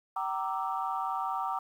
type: chord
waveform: sine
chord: E half-diminished seventh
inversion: first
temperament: equal with one note detuned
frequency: 767.4 / 932.3 / 1174.7 / 1318.5 Hz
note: G5 / Bb5 / D6 / E6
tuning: -37 / 0 / 0 / 0 cents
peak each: -34 / -35 / -34 / -39 dBFS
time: 0.16-1.59 s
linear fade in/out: 5 ms
effects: tanh soft clip ceiling -19 dBFS + 10-bit